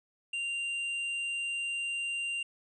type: tone with tanh clipping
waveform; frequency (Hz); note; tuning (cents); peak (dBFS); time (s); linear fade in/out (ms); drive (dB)
triangle; 2780; F7; -9; -33; 0.33-2.43; 5; 11
effects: resampled to 22050 Hz